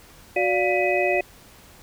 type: tone cluster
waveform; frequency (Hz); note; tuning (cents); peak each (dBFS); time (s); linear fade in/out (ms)
sine; 367.5 / 582 / 705 / 1986 / 2521; F#4 / D5 / F5 / B6 / D#7; -12 / -16 / +16 / +9 / +22; -24 / -24 / -25 / -29 / -25; 0.36-1.21; 5
effects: pink hiss -49 dBFS RMS until 1.82 s